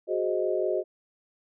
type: chord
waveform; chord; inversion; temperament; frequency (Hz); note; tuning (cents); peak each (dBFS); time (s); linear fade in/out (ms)
sine; Ab dominant seventh; third; equal; 370 / 415.3 / 523.3 / 622.3; Gb4 / Ab4 / C5 / Eb5; 0 / 0 / 0 / 0; -28 / -31 / -32 / -29; 0.07-0.84; 50
effects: none